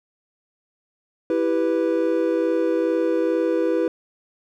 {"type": "chord", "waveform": "triangle", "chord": "E minor", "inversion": "none", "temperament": "equal", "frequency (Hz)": [329.6, 392, 493.9], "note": ["E4", "G4", "B4"], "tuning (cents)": [0, 0, 0], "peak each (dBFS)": [-20, -23, -20], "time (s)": [1.3, 3.88], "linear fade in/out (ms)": 2, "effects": []}